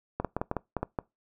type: clicks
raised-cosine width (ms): 1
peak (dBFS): -15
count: 9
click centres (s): 0.2 / 0.247 / 0.366 / 0.415 / 0.514 / 0.567 / 0.767 / 0.83 / 0.988
effects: noise-tail reverb RT60 0.2 s tail -23 dB re dry